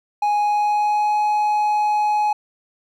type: tone with pitch glide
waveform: triangle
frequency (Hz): 830.6 to 841.2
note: G#5 to G#5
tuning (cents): 0 to +22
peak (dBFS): -14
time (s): 0.22-2.33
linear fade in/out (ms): 5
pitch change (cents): +22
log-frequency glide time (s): 0.39-1.17
effects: none